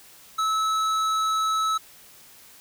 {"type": "tone with hard clipping", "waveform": "triangle", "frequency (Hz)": 1300, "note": "E6", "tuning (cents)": -24, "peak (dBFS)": -23, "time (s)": [0.38, 1.78], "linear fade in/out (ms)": 10, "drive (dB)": 15, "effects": ["white hiss -50 dBFS RMS until 2.6 s"]}